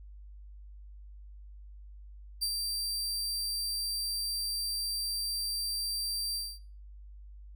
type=tone with ADSR envelope; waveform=sawtooth; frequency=4699 Hz; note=D8; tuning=in tune; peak=-25 dBFS; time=2.41-6.59 s; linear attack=18 ms; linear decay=70 ms; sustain=-4 dB; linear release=240 ms; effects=noise-tail reverb RT60 0.4 s tail -19 dB re dry + added 50 Hz sine -46 dBFS peak until 7.55 s